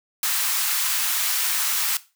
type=high-pass noise; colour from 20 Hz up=white; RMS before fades=-23 dBFS; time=0.23-1.97 s; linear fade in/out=2 ms; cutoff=940 Hz; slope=24 dB/octave; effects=noise-tail reverb RT60 0.3 s tail -17 dB re dry